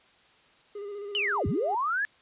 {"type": "tone with vibrato", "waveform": "triangle", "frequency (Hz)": 407.3, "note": "G#4", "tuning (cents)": -34, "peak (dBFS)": -33, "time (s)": [0.75, 1.75], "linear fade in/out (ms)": 5, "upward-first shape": "square", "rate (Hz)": 15, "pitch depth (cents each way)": 31}
{"type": "linear two-way sweep", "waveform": "sine", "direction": "down then up", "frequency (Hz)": [3083, 65, 1749], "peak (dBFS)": -25, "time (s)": [1.15, 2.05], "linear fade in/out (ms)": 0, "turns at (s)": 1.47}
{"effects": ["white hiss -60 dBFS RMS until 2.21 s", "resampled to 8000 Hz"]}